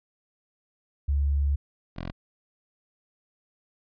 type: tone pair in turn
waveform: sine / 10% pulse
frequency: 70.8 / 43.51 Hz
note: C#2 / F1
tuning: +37 / -6 cents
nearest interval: minor sixth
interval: 843 cents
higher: first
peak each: -21 / -25 dBFS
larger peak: first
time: 1.08-1.56 / 1.96-2.12 s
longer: first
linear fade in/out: 10 ms
effects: resampled to 11025 Hz